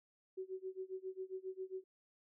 sine tone with tremolo, 376.7 Hz, F#4, 31 cents sharp, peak -39 dBFS, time 0.37-1.84 s, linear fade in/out 10 ms, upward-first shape sine, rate 7.4 Hz, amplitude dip 95%, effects none

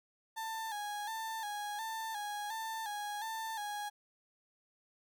35% pulse tone with vibrato, 859 Hz, A5, 42 cents flat, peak -36 dBFS, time 0.36-3.9 s, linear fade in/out 20 ms, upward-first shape square, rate 1.4 Hz, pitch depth 64 cents each way, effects none

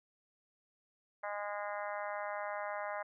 harmonic tone, 205.4 Hz, G#3, 19 cents flat, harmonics 3 / 4 / 5 / 6 / 7 / 8 / 9 / 10, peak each -41 / -43 / -45 / -47 / -48 / -49 / -50 / -51 dBFS, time 1.23-3.03 s, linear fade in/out 10 ms, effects none

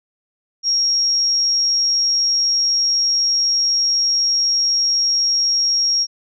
sine tone, 5588 Hz, F8, in tune, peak -14 dBFS, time 0.63-6.07 s, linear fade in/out 50 ms, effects none

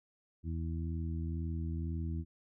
harmonic tone, 82 Hz, E2, 9 cents flat, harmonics 1 / 2 / 3 / 4, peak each -35 / -41 / -45 / -47 dBFS, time 0.43-2.25 s, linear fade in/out 50 ms, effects none

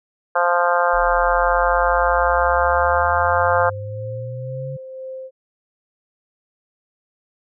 harmonic tone, 174.7 Hz, F3, 1 cent sharp, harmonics 3 / 4 / 5 / 6 / 7 / 8 / 9, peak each -20 / -21 / -22 / -23 / -23 / -24 / -25 dBFS, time 0.35-3.7 s, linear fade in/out 10 ms
sine exponential sweep, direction up, 38.89 to 141 Hz, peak -27 dBFS, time 0.93-4.77 s, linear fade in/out 10 ms
sine tone with tremolo, 523.3 Hz, C5, in tune, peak -28 dBFS, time 2.98-5.31 s, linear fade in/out 50 ms, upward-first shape sine, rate 2 Hz, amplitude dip 40%
effects none

